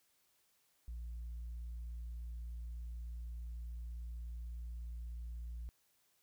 sine tone, 58.3 Hz, A#1, 1 cent sharp, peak -40 dBFS, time 0.88-5.69 s, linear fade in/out 0 ms, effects tanh soft clip ceiling -40 dBFS + white hiss -75 dBFS RMS until 6.22 s

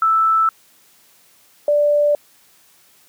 sine tone pair in turn, 1318.5 / 587.3 Hz, E6 / D5, 0 / 0 cents, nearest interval octave + major second, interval 1400 cents, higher first, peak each -12 dBFS, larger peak neither, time 0.02-0.49 / 1.68-2.15 s, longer neither, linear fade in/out 2 ms, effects white hiss -53 dBFS RMS until 3.08 s + high-pass 100 Hz 12 dB/octave

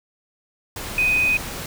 sine tone in noise, 2500 Hz, D#7, 8 cents sharp, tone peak -16 dBFS, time 0.98-1.37 s, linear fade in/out 2 ms, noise pink, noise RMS -31 dBFS, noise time 0.76-1.66 s, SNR +12 dB, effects none

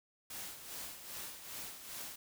white noise with tremolo, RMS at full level -44 dBFS, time 0.3-2.16 s, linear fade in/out 5 ms, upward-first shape sine, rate 2.5 Hz, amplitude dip 60%, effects none

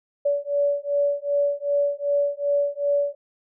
sine beating tone pair, 571 / 573.6 Hz, D5 / D5, -49 / -41 cents, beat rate 2.6 Hz, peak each -23 dBFS, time 0.25-3.15 s, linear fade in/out 10 ms, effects none

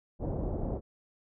pink low-pass noise, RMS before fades -33 dBFS, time 0.19-0.81 s, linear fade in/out 50 ms, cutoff 650 Hz, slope 24 dB/octave, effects none

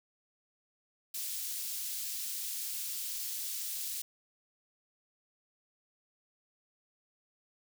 white high-pass noise, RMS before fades -38 dBFS, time 1.14-4.02 s, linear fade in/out 5 ms, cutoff 3900 Hz, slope 12 dB/octave, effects none

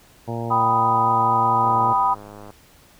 harmonic tone, 116.54 Hz, A#2, in tune, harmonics 1 / 2 / 3 / 4 / 5 / 6 / 7 / 8, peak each -28 / -31 / -33 / -34 / -35 / -36 / -36 / -37 dBFS, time 0.27-1.94 s, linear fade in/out 20 ms
sine chord, G augmented, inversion none, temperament equal, 784 / 987.8 / 1244.5 Hz, G5 / B5 / D#6, 0 / 0 / 0 cents, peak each -22 / -18 / -22 dBFS, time 0.5-2.15 s, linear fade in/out 20 ms
click train, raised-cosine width 1 ms, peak -26 dBFS, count 90, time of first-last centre 1.64-2.504 s, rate 103 Hz
effects pink hiss -52 dBFS RMS until 2.99 s

